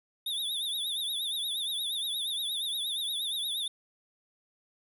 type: tone with vibrato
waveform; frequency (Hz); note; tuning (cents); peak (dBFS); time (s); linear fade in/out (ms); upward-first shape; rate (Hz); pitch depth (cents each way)
square; 3600; A7; +39; -31; 0.26-3.68; 5; triangle; 8.5; 130
effects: none